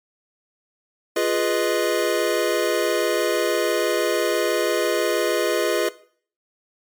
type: chord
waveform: square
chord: F half-diminished seventh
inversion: none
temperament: equal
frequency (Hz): 349.2 / 415.3 / 493.9 / 622.3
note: F4 / Ab4 / Cb5 / Eb5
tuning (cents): 0 / 0 / 0 / 0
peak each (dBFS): -25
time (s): 1.16-5.89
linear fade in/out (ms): 5
effects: noise-tail reverb RT60 0.5 s tail -18 dB re dry + MP3 96 kbps